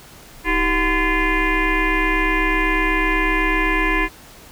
sine tone with frequency modulation, 1022 Hz, C6, 41 cents flat, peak -15 dBFS, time 0.44-4.09 s, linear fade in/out 50 ms, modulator 352 Hz, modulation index 3.9, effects pink hiss -43 dBFS RMS until 4.51 s

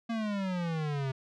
square exponential sweep, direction down, 233.1 to 130.81 Hz, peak -31 dBFS, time 0.09-1.12 s, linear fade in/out 10 ms, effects low-pass 4000 Hz 12 dB/octave

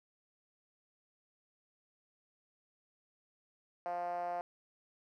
5% pulse tone with band-pass filter, 175.2 Hz, F3, 6 cents sharp, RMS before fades -38 dBFS, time 3.86-4.41 s, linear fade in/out 0 ms, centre 670 Hz, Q 6.3, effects none

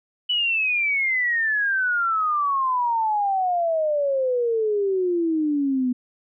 sine exponential sweep, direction down, 2985 to 245.8 Hz, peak -19 dBFS, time 0.29-5.93 s, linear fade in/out 10 ms, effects none

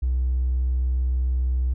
sine tone with hard clipping, 63.2 Hz, B1, 41 cents sharp, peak -20 dBFS, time 0.02-1.74 s, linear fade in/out 10 ms, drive 1 dB, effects none

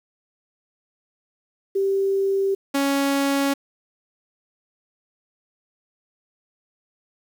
sine / sawtooth tone pair in turn, 390.9 / 277.8 Hz, G4 / C#4, -5 / +4 cents, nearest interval tritone, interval 591 cents, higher first, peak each -18 / -15 dBFS, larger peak second, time 1.75-2.55 / 2.74-3.54 s, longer neither, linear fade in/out 10 ms, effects 8-bit

